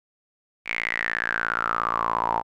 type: tone with band-pass filter sweep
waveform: sawtooth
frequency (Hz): 57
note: A#1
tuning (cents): -38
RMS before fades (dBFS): -26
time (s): 0.65-2.43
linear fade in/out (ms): 50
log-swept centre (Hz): 2300 to 880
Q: 9
effects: none